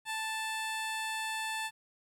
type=tone with low-pass filter; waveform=15% pulse; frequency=880 Hz; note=A5; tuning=in tune; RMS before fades=-36 dBFS; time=0.05-1.71 s; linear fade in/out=50 ms; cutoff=12000 Hz; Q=0.96; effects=11-bit